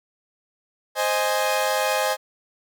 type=chord; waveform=sawtooth; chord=Ab major; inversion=first; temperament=equal; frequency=523.3 / 622.3 / 830.6 Hz; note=C5 / Eb5 / Ab5; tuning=0 / 0 / 0 cents; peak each=-21 dBFS; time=0.95-2.17 s; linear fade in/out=50 ms; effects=none